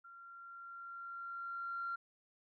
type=tone with level ramp; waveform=sine; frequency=1378 Hz; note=F6; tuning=24 cents flat; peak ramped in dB=-53 to -36 dBFS; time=0.04-1.96 s; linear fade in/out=10 ms; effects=tanh soft clip ceiling -32 dBFS